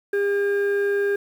sine tone pair together, 403.1 / 1612.4 Hz, G4 / G6, +48 / +48 cents, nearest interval 2 octaves, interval 2400 cents, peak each -18 / -26 dBFS, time 0.13-1.16 s, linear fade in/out 5 ms, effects tanh soft clip ceiling -15 dBFS + 8-bit

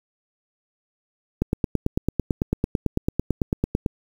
click train, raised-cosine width 3 ms, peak -7 dBFS, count 23, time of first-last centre 1.42-3.862 s, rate 9.01 Hz, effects 7-bit

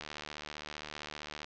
click train, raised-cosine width 0.2 ms, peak -23 dBFS, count 109, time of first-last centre 0.01-1.444 s, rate 75.3 Hz, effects low-pass 5000 Hz 12 dB/octave

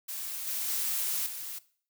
blue noise with level steps, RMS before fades -37 / -33 / -31 / -39 dBFS, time 0.08-1.59 s, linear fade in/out 10 ms, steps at 0.47 / 0.68 / 1.26 s, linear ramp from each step 5 ms, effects noise-tail reverb RT60 0.5 s tail -19 dB re dry

